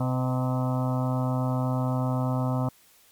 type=harmonic tone with a mistuned harmonic; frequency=128.1 Hz; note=C3; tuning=36 cents flat; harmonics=1 / 2 / 4 / 5 / 6 / 7 / 8 / 9 / 10; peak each=-25 / -29 / -37 / -35 / -38 / -39 / -39 / -43 / -41 dBFS; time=0-2.69 s; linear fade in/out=5 ms; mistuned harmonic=5; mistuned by=-22 cents; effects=white hiss -58 dBFS RMS until 3.11 s + MP3 96 kbps